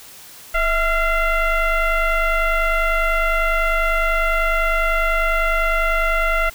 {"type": "tone with frequency modulation", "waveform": "sine", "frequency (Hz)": 704, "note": "F5", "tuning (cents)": 14, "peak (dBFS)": -15, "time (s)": [0.54, 6.5], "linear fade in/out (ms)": 10, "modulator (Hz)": 679, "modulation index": 2.4, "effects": ["white hiss -41 dBFS RMS until 6.54 s"]}